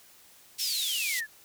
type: exponential sweep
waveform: sine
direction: down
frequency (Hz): 5750 to 1661.2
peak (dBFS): -30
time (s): 0.58-1.27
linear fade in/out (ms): 50
type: band-pass noise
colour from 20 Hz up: pink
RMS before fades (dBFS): -33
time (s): 0.58-1.21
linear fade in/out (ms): 20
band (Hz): 3200 to 16000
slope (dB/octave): 24
effects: white hiss -56 dBFS RMS until 1.44 s